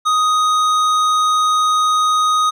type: tone with hard clipping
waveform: triangle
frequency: 1248 Hz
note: D#6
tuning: 5 cents sharp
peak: -14 dBFS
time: 0.05-2.51 s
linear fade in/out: 20 ms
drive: 15 dB
effects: none